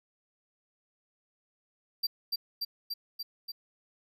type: tone with echo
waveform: square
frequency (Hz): 4709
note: D8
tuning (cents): +4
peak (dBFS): -27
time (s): 2.03-2.07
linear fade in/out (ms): 10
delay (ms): 290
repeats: 5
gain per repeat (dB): -2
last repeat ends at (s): 3.52
effects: none